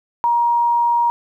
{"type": "tone", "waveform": "sine", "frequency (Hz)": 946, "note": "A#5", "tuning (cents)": 25, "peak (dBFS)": -13, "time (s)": [0.24, 1.1], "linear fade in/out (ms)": 0, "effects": ["9-bit"]}